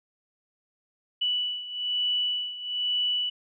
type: beating tone pair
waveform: sine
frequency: 2960 / 2961.1 Hz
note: F#7 / F#7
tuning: 0 / +1 cents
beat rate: 1.1 Hz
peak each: -27 / -31 dBFS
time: 1.21-3.3 s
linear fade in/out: 10 ms
effects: none